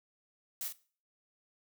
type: noise with echo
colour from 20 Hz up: blue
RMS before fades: -38 dBFS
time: 0.61-0.68 s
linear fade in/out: 0 ms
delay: 44 ms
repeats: 1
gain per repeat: -6 dB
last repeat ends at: 0.724 s
effects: noise-tail reverb RT60 0.4 s tail -18 dB re dry